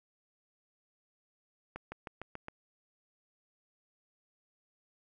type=accelerating click train; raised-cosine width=0.5 ms; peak=-26 dBFS; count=6; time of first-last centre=1.76-2.484 s; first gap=160 ms; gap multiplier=0.95; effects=none